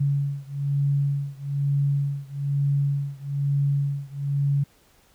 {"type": "beating tone pair", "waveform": "sine", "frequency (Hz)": [140.5, 141.6], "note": ["C#3", "C#3"], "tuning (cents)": [24, 37], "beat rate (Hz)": 1.1, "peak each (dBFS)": [-24, -25], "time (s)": [0, 4.64], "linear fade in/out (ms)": 10, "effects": ["pink hiss -59 dBFS RMS until 5.14 s"]}